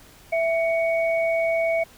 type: tone pair together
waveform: sine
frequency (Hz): 661 / 2236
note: E5 / C#7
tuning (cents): +5 / +14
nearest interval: octave + major sixth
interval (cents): 2109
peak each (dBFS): -20 / -27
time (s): 0.32-1.84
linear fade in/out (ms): 10
effects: pink hiss -50 dBFS RMS until 1.97 s